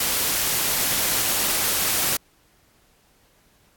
white noise, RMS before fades -22 dBFS, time 0-2.17 s, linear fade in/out 5 ms, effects pink hiss -60 dBFS RMS until 3.76 s + AAC 64 kbps

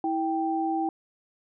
sine tone pair together, 325.5 / 784 Hz, E4 / G5, -22 / 0 cents, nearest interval octave + minor third, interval 1522 cents, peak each -27 dBFS, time 0.04-0.89 s, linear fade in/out 2 ms, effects none

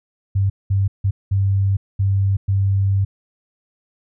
sine tone bursts at uneven times, 98 Hz, G2, in tune, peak -14 dBFS, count 6, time 0.35-0.5 / 0.7-0.88 / 1.04-1.11 / 1.31-1.77 / 1.99-2.37 / 2.48-3.05 s, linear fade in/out 10 ms, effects none

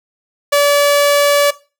sawtooth tone, 575 Hz, D5, 37 cents flat, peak -5 dBFS, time 0.52-1.51 s, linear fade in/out 10 ms, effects noise-tail reverb RT60 0.3 s tail -18 dB re dry

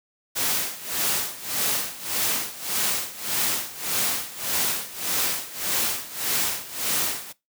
white noise with tremolo, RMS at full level -23 dBFS, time 0.35-7.33 s, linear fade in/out 20 ms, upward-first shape sine, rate 1.7 Hz, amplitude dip 85%, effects noise-tail reverb RT60 0.2 s tail -20 dB re dry + high-pass 100 Hz 12 dB/octave

